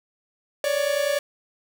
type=tone pair together; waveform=45% pulse; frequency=558.8 / 589 Hz; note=C#5 / D5; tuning=+14 / +5 cents; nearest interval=minor second; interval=91 cents; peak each=-24 dBFS; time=0.64-1.19 s; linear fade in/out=2 ms; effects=none